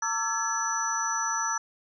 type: tone cluster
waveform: sine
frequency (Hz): 909 / 1154 / 1337 / 1704 / 5940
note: A#5 / D6 / E6 / G#6 / F#8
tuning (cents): -44 / -31 / +24 / +44 / +6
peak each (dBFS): -32 / -38 / -31 / -35 / -30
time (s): 0.02-1.58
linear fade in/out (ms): 5
effects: none